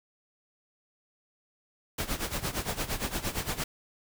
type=noise with tremolo; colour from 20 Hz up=pink; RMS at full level=-30 dBFS; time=1.98-3.64 s; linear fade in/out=5 ms; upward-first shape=sine; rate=8.7 Hz; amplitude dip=80%; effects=none